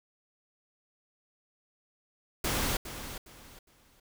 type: noise with echo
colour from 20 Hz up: pink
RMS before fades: -30 dBFS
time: 2.44-2.77 s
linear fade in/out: 5 ms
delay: 410 ms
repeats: 3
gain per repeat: -11 dB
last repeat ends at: 4 s
effects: none